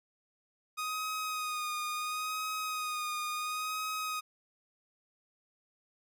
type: tone with vibrato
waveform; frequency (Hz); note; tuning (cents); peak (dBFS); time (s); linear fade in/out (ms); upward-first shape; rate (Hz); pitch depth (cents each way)
sawtooth; 1244.5; D#6; 0; -30; 0.77-4.21; 20; sine; 0.72; 30
effects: none